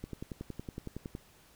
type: click train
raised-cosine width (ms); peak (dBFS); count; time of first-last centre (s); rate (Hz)
3; -26; 13; 0.04-1.151; 10.8
effects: pink hiss -61 dBFS RMS until 1.55 s